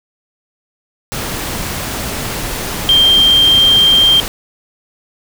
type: tone in noise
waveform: sine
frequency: 3174 Hz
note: G7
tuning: 21 cents sharp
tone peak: -6 dBFS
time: 2.89-4.2 s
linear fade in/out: 0 ms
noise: pink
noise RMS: -21 dBFS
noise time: 1.12-4.28 s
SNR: +12 dB
effects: none